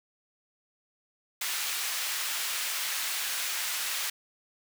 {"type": "high-pass noise", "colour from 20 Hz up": "pink", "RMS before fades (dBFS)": -32, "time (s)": [1.41, 4.1], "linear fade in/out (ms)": 5, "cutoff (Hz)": 1700, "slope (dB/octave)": 12, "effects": []}